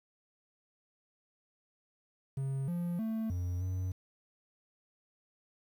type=tone with pitch steps; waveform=triangle; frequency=135.4 / 173.7 / 222.3 / 89.1 / 92.5 Hz; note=C#3 / F3 / A3 / F2 / F#2; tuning=-40 / -9 / +18 / +35 / 0 cents; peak=-30 dBFS; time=2.37-3.92 s; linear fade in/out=5 ms; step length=310 ms; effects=10-bit